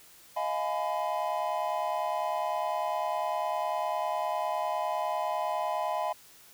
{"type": "chord", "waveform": "triangle", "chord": "F half-diminished seventh", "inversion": "third", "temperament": "just", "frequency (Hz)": [628.6, 698.5, 838.1, 1005.8], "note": ["Eb5", "F5", "Ab5", "Cb6"], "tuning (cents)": [18, 0, 16, 31], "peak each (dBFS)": -32, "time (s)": [0.36, 6.13], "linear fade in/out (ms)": 10, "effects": ["white hiss -55 dBFS RMS until 6.53 s"]}